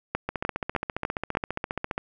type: two click trains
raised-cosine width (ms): 0.5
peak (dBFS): -13 / -10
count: 26 / 5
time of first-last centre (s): 0.29-1.979 / 0.15-1.351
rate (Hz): 14.8 / 3.33
effects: none